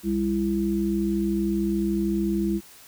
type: harmonic tone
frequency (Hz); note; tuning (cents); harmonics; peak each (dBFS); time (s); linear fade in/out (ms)
66.7; C2; +34; 1 / 3 / 5; -34 / -24 / -25; 0.03-2.61; 50
effects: white hiss -49 dBFS RMS until 2.87 s